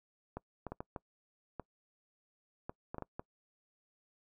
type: clicks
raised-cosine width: 1 ms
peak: -26 dBFS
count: 11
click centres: 0.37 / 0.667 / 0.72 / 0.805 / 0.962 / 1.597 / 2.695 / 2.945 / 2.983 / 3.023 / 3.195 s
effects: noise-tail reverb RT60 0.1 s tail -24 dB re dry